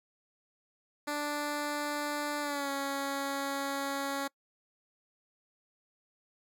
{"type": "tone with pitch glide", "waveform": "10% pulse", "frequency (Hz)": [293.7, 277.2], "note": ["D4", "C#4"], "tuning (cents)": [0, 0], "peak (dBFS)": -24, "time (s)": [1.07, 4.28], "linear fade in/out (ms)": 10, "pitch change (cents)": -100, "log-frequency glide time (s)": [2.41, 2.7], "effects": ["noise-tail reverb RT60 0.1 s tail -25 dB re dry"]}